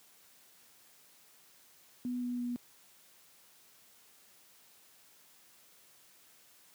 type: tone with pitch steps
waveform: sine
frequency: 246.9 / 244.9 / 242.9 Hz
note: B3 / B3 / B3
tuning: 0 / -14 / -29 cents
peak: -33 dBFS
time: 2.05-2.56 s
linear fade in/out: 0 ms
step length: 170 ms
effects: white hiss -62 dBFS RMS until 6.74 s + high-pass 100 Hz 12 dB/octave